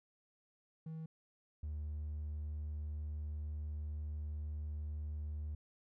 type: tone pair in turn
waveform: triangle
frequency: 160 / 75.51 Hz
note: D#3 / D2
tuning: +49 / +49 cents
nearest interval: octave + minor second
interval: 1300 cents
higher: first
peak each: -40 / -36 dBFS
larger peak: second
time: 0.86-1.06 / 1.63-5.55 s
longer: second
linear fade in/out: 5 ms
effects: tanh soft clip ceiling -34 dBFS